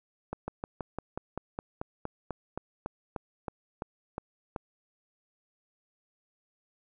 slowing click train, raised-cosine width 1 ms, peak -20 dBFS, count 18, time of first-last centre 0.33-4.562 s, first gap 150 ms, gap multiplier 1.06, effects none

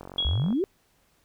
click train, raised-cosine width 1 ms, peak -26 dBFS, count 25, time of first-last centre 0.01-0.527 s, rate 46.4 Hz
sine tone with exponential decay, 3322 Hz, G#7, in tune, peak -21 dBFS, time 0.18-0.62 s, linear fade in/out 5 ms, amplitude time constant 95 ms
sine exponential sweep, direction up, 60.8 to 415.3 Hz, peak -22 dBFS, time 0.25-0.64 s, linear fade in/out 0 ms
effects pink hiss -66 dBFS RMS until 1.24 s

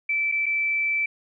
sine tone with dropouts, 2323 Hz, D7, 20 cents flat, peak -21 dBFS, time 0.09-1.06 s, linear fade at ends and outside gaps 5 ms, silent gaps 0.317-0.321 / 0.459-0.463 s, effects none

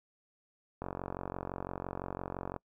click train, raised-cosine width 1 ms, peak -23 dBFS, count 81, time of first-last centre 0.82-2.563 s, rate 45.9 Hz, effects noise-tail reverb RT60 0.1 s tail -26 dB re dry

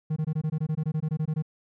triangle tone bursts, 155.56 Hz, D#3, in tune, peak -22 dBFS, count 16, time 0.1-1.424 s, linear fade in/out 10 ms, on 64 ms, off 20 ms, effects none

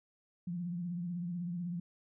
sine tone with vibrato, 174.61 Hz, F3, in tune, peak -35 dBFS, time 0.47-1.8 s, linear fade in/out 5 ms, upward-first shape triangle, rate 16 Hz, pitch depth 78 cents each way, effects none

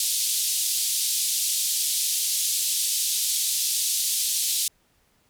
white band-pass noise, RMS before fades -25 dBFS, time 0-4.68 s, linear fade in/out 2 ms, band 3400 to 12000 Hz, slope 24 dB/octave, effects pink hiss -65 dBFS RMS until 5.29 s

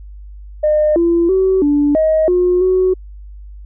sine tone with pitch steps, 607 / 340 / 379 / 290.5 / 630 / 359.3 / 371.3 Hz, D#5 / F4 / F#4 / D4 / D#5 / F4 / F#4, -43 / -46 / +42 / -19 / +21 / +49 / +6 cents, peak -9 dBFS, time 0.63-2.94 s, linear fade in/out 10 ms, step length 330 ms, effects tanh soft clip ceiling -5 dBFS + added 50 Hz sine -31 dBFS peak until 3.65 s

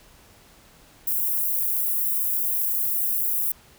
white high-pass noise, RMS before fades -24 dBFS, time 1.07-3.52 s, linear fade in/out 5 ms, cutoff 12000 Hz, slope 24 dB/octave, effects pink hiss -53 dBFS RMS until 3.78 s

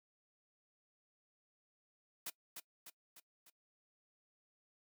white noise with echo, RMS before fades -43 dBFS, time 2.26-2.3 s, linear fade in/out 5 ms, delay 300 ms, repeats 4, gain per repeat -5 dB, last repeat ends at 3.5 s, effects noise-tail reverb RT60 0.1 s tail -21 dB re dry + high-pass 150 Hz 12 dB/octave

